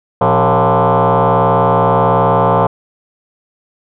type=tone with frequency modulation; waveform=sine; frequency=174.61 Hz; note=F3; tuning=in tune; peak=-7 dBFS; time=0.21-2.67 s; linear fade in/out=5 ms; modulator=144 Hz; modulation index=6.8; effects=tanh soft clip ceiling -4 dBFS